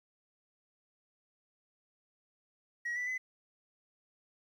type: tone with pitch steps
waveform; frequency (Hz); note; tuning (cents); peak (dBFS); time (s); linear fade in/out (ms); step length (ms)
sine; 1906 / 1974 / 2022; A#6 / B6 / B6; +38 / -1 / +40; -31; 2.85-3.18; 10; 110
effects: tanh soft clip ceiling -32 dBFS + 11-bit